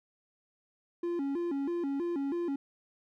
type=tone with vibrato; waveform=triangle; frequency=309.7 Hz; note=D#4; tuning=8 cents flat; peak=-28 dBFS; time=1.03-2.56 s; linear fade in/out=5 ms; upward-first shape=square; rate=3.1 Hz; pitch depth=190 cents each way; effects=none